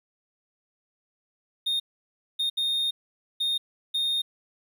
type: tone bursts at uneven times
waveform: triangle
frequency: 3682 Hz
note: A#7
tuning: 22 cents flat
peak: -22 dBFS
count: 5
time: 1.66-1.8 / 2.39-2.5 / 2.57-2.91 / 3.4-3.58 / 3.94-4.22 s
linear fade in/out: 10 ms
effects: 10-bit